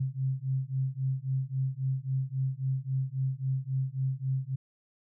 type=beating tone pair; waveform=sine; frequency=130.81 / 134.51 Hz; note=C3 / C3; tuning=0 / +48 cents; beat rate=3.7 Hz; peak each=-31 dBFS; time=0-4.56 s; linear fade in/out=10 ms; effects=none